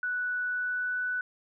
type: tone with pitch glide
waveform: sine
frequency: 1480 to 1489.4 Hz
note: F#6 to F#6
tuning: 0 to +11 cents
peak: -28 dBFS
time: 0.03-1.21 s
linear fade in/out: 2 ms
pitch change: +11 cents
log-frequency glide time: 0.44-0.99 s
effects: none